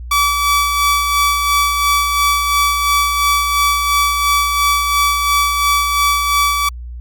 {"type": "tone with tremolo", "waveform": "sawtooth", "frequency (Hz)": 1150, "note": "D6", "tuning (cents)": -37, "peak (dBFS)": -7, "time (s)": [0.11, 6.69], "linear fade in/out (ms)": 5, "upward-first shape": "sine", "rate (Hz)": 2.9, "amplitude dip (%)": 40, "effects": ["added 60 Hz sine -26 dBFS peak until 7 s", "Opus 48 kbps"]}